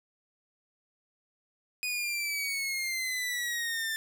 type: exponential sweep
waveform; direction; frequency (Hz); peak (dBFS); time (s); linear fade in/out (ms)
sawtooth; down; 2489 to 1774; -27; 1.83-3.96; 0
effects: none